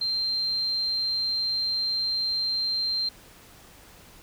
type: tone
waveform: sine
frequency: 4156 Hz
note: C8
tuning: 12 cents flat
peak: -24 dBFS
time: 0.01-3.09 s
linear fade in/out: 5 ms
effects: pink hiss -51 dBFS RMS until 4.22 s